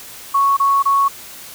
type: tone bursts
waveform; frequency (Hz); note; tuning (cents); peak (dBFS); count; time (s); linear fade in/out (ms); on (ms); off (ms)
sine; 1108.7; C#6; 0; -11; 3; 0.34-1.084; 10; 230; 27
effects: white hiss -36 dBFS RMS until 1.54 s